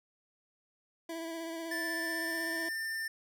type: tone with vibrato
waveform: 25% pulse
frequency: 329.6 Hz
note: E4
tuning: in tune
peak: -34 dBFS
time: 1.09-2.69 s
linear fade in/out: 5 ms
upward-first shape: sine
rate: 16 Hz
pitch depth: 25 cents each way
type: tone with pitch glide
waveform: square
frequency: 1760 to 1794.9 Hz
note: A6 to A6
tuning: 0 to +34 cents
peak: -35 dBFS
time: 1.71-3.08 s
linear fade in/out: 5 ms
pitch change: +34 cents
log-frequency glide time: 1.94-2.64 s
effects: none